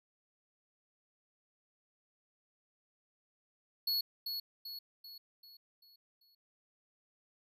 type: tone with echo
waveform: square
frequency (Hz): 4366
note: C#8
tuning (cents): -27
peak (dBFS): -31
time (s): 3.87-4.01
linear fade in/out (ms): 5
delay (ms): 390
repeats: 6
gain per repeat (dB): -6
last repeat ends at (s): 6.35
effects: none